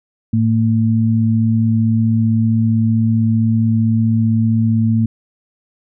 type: tone pair together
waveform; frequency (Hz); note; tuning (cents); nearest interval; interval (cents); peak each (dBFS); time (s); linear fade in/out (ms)
sine; 110 / 225.5; A2 / A3; 0 / +43; octave; 1243; -14; 0.33-5.06; 5
effects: none